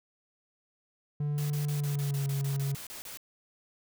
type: tone with pitch glide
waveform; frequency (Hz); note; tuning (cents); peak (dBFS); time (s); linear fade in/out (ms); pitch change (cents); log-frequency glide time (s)
triangle; 146.83 to 138.67; D3 to C#3; 0 to +1; -26; 1.2-2.75; 5; -99; 1.7-2.27
type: noise bursts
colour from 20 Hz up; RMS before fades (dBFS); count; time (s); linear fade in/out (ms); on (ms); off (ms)
white; -43; 12; 1.38-3.172; 0; 120; 32
effects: none